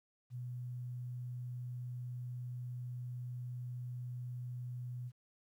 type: tone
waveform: sine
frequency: 123.47 Hz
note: B2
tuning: in tune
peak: -40 dBFS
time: 0.3-5.12 s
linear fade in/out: 50 ms
effects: 12-bit